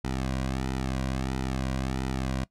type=tone with flanger; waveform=sawtooth; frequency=65.41 Hz; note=C2; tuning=in tune; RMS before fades=-30 dBFS; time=0.04-2.44 s; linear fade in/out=5 ms; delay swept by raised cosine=1.8 to 2.31 ms; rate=1.5 Hz; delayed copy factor=-0.85; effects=noise-tail reverb RT60 0.1 s tail -20 dB re dry + low-pass 9000 Hz 12 dB/octave